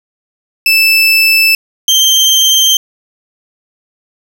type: tone pair in turn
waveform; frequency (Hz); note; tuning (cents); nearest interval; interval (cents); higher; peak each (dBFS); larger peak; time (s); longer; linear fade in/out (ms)
30% pulse; 2637 / 3146; E7 / G7; 0 / +6; minor third; 306; second; -3; neither; 0.66-1.55 / 1.88-2.77; neither; 2
effects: none